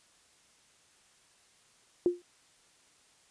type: tone with exponential decay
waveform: sine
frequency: 352.6 Hz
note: F4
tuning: 17 cents sharp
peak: -19 dBFS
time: 2.06-2.22 s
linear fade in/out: 1 ms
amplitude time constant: 34 ms
effects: white hiss -64 dBFS RMS until 3.3 s + resampled to 22050 Hz